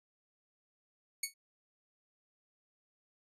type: tone with exponential decay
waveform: 10% pulse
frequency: 2223 Hz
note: C#7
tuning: 4 cents sharp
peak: -21 dBFS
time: 1.23-1.34 s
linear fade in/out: 5 ms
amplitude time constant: 22 ms
effects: resampled to 32000 Hz